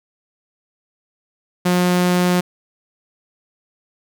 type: tone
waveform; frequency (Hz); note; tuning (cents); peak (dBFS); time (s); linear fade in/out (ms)
sawtooth; 179; F3; +43; -10; 1.65-2.41; 10
effects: none